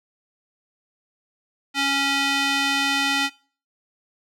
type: tone with band-pass filter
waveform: square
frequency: 277.2 Hz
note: C#4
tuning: in tune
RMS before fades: -22 dBFS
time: 1.74-3.3 s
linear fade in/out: 50 ms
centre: 3000 Hz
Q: 1
effects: noise-tail reverb RT60 0.4 s tail -21 dB re dry